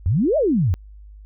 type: exponential two-way sweep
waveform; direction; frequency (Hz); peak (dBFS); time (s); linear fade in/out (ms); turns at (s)
sine; up then down; 77.2 to 665 to 77.2; -15; 0.06-0.74; 0; 0.37
effects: added 51 Hz sine -39 dBFS peak until 1.25 s